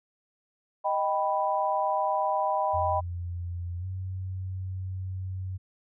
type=chord; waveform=sine; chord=Eb augmented; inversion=none; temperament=equal; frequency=622.3 / 784 / 987.8 Hz; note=Eb5 / G5 / B5; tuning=0 / 0 / 0 cents; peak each=-29 / -28 / -28 dBFS; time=0.84-3.01 s; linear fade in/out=20 ms
type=tone with pitch glide; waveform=sine; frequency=87.31 to 93.58 Hz; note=F2 to F#2; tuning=0 to +20 cents; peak=-31 dBFS; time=2.73-5.58 s; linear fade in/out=20 ms; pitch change=+120 cents; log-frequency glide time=3.79-3.85 s
effects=none